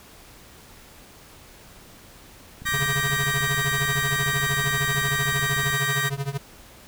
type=click train; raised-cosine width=5 ms; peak=-27 dBFS; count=92; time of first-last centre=2.62-5.736 s; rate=29.2 Hz
type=chord; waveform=35% pulse; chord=G minor; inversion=second; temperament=just; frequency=1176 / 1568 / 1881.6 Hz; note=D6 / G6 / Bb6; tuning=+2 / 0 / +16 cents; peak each=-29 / -28 / -23 dBFS; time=2.65-6.1 s; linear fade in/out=20 ms
type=tone with tremolo; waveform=square; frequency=139 Hz; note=C#3; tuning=5 cents sharp; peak=-23 dBFS; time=2.73-6.38 s; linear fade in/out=10 ms; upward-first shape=triangle; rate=13 Hz; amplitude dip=100%
effects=pink hiss -48 dBFS RMS until 6.87 s